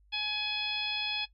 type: harmonic tone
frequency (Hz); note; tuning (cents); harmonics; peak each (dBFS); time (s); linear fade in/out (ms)
842; G#5; +24; 1 / 2 / 3 / 4 / 5 / 6; -43 / -45 / -34 / -33 / -39 / -42; 0.12-1.26; 20
effects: noise-tail reverb RT60 0.1 s tail -18 dB re dry + added 50 Hz sine -60 dBFS peak until 1.33 s